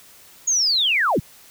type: linear sweep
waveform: sine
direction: down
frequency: 6770 to 61.74 Hz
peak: -16 dBFS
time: 0.47-1.2 s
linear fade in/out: 10 ms
effects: white hiss -48 dBFS RMS until 1.5 s